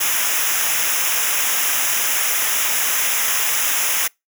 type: noise with comb filter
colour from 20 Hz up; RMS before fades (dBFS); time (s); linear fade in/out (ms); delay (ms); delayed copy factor
white; -19; 0-4.08; 10; 0.23; -0.85
effects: noise-tail reverb RT60 0.2 s tail -26 dB re dry